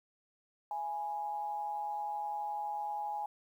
sine tone with amplitude modulation, 830.6 Hz, G#5, in tune, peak -32 dBFS, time 0.71-3.26 s, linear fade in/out 2 ms, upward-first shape sine, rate 151 Hz, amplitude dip 55%, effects 11-bit

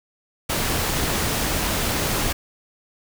pink noise, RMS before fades -23 dBFS, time 0.49-2.33 s, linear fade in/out 10 ms, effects none

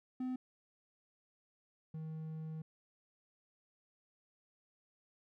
triangle tone pair in turn, 255.1 / 158.15 Hz, C4 / D#3, -44 / +29 cents, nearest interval minor sixth, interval 827 cents, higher first, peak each -34 / -39 dBFS, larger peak first, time 0.2-0.36 / 1.94-2.62 s, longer second, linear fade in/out 5 ms, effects none

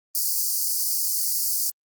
white high-pass noise, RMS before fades -24 dBFS, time 0.15-1.7 s, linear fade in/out 0 ms, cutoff 4500 Hz, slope 96 dB/octave, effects Opus 32 kbps

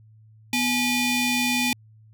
sawtooth ring-modulated tone, 1093 Hz, C#6, 25 cents flat, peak -14 dBFS, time 0.53-1.73 s, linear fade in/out 2 ms, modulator 1340 Hz, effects added 109 Hz sine -49 dBFS peak until 2.13 s

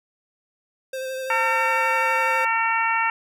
square tone with vibrato, 523.3 Hz, C5, in tune, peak -28 dBFS, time 0.93-2.45 s, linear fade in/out 5 ms, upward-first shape sine, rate 12 Hz, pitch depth 18 cents each way
harmonic tone, 454 Hz, A#4, 46 cents flat, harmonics 2 / 3 / 4 / 5 / 6, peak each -23 / -25 / -26 / -27 / -28 dBFS, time 1.3-3.1 s, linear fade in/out 2 ms
effects none

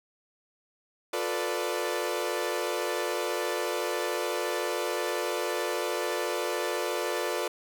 sawtooth chord, B half-diminished seventh, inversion second, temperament equal with one note detuned, 354.3 / 440 / 493.9 / 587.3 Hz, F4 / A4 / B4 / D5, +25 / 0 / 0 / 0 cents, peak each -30 dBFS, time 1.13-7.48 s, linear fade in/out 5 ms, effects none

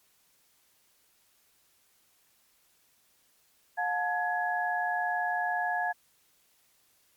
sine tone cluster, 716 / 874 / 1678 Hz, F5 / A5 / G#6, +43 / -12 / +17 cents, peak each -30 / -34 / -31 dBFS, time 3.77-5.93 s, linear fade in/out 20 ms, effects white hiss -67 dBFS RMS until 7.16 s + MP3 96 kbps

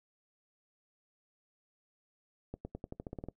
accelerating click train, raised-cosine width 2 ms, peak -27 dBFS, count 11, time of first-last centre 2.54-3.286 s, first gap 110 ms, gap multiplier 0.91, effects noise-tail reverb RT60 0.1 s tail -21 dB re dry

